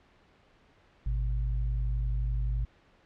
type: tone pair together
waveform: sine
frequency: 51.83 / 123.47 Hz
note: G#1 / B2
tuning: -3 / 0 cents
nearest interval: octave + minor third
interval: 1503 cents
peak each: -27 / -35 dBFS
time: 1.06-2.65 s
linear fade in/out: 5 ms
effects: pink hiss -62 dBFS RMS until 3.05 s + low-pass 3000 Hz 12 dB/octave